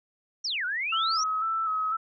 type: exponential two-way sweep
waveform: sine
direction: down then up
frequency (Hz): 6020 to 1408 to 6020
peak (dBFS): -27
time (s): 0.44-1.24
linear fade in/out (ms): 10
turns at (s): 0.65
type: tone with vibrato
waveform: sine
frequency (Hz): 1300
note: E6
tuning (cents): -24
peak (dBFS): -25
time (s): 0.92-1.97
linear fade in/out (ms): 10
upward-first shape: square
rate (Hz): 2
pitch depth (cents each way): 33
effects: none